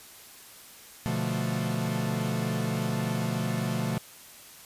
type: chord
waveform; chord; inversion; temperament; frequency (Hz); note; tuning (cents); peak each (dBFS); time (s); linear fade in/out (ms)
45% pulse; B half-diminished seventh; none; equal; 123.47 / 146.83 / 174.61 / 220; B2 / D3 / F3 / A3; 0 / 0 / 0 / 0; -32 / -34 / -33 / -32; 1.06-3.98; 0
effects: white hiss -49 dBFS RMS until 4.65 s + resampled to 32000 Hz